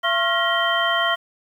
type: tone cluster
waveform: sine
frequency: 677 / 1083 / 1389 / 1899 / 3124 Hz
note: E5 / C#6 / F6 / A#6 / G7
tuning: +46 / -41 / -10 / +32 / -7 cents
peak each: -24 dBFS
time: 0.03-1.16 s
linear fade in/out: 20 ms
effects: 8-bit